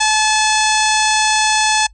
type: harmonic tone with a mistuned harmonic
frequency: 864 Hz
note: A5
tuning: 32 cents flat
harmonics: 1 / 2 / 3 / 4 / 5 / 6 / 7 / 8 / 9 / 10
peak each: -16 / -19 / -21 / -22 / -23 / -24 / -24 / -25 / -26 / -26 dBFS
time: 0-1.87 s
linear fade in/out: 10 ms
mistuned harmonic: 8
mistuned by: -57 cents
effects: noise-tail reverb RT60 0.1 s tail -24 dB re dry + added 50 Hz sine -41 dBFS peak until 1.93 s